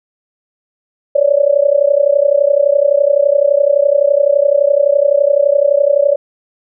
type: tone with amplitude modulation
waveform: sine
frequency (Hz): 570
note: C#5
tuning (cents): +48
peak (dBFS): -4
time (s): 1.15-6.16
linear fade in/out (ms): 10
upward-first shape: sine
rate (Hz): 31.8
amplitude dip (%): 90
effects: none